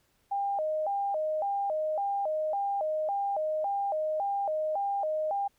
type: tone with vibrato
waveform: sine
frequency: 704 Hz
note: F5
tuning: 14 cents sharp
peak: -27 dBFS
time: 0.31-5.48 s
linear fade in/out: 10 ms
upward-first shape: square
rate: 1.8 Hz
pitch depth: 220 cents each way
effects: pink hiss -70 dBFS RMS until 5.58 s